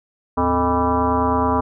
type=tone with frequency modulation; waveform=sine; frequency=622.3 Hz; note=D#5; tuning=in tune; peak=-15 dBFS; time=0.37-1.61 s; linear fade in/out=10 ms; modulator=182 Hz; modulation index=3; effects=none